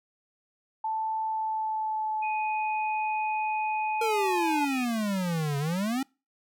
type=tone with pitch glide; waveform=sine; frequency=880 to 862.4 Hz; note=A5 to A5; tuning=0 to -35 cents; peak=-27 dBFS; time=0.84-4.65 s; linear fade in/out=5 ms; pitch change=-35 cents; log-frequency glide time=1.22-2.34 s
type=tone; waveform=sine; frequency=2489 Hz; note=D#7; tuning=in tune; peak=-34 dBFS; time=2.22-4.85 s; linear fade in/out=10 ms
type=exponential two-way sweep; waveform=square; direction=down then up; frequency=466.2 to 138.59 to 276.7 Hz; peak=-27 dBFS; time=4.01-6.03 s; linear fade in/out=5 ms; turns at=5.58 s
effects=noise-tail reverb RT60 0.3 s tail -26 dB re dry